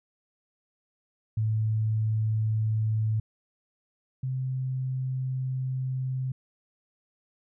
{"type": "tone pair in turn", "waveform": "sine", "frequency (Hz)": [109.4, 130.1], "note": ["A2", "C3"], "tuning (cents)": [-9, -9], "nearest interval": "minor third", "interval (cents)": 300, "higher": "second", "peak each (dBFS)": [-23, -27], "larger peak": "first", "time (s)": [[1.37, 3.2], [4.23, 6.32]], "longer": "second", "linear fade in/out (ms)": 5, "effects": []}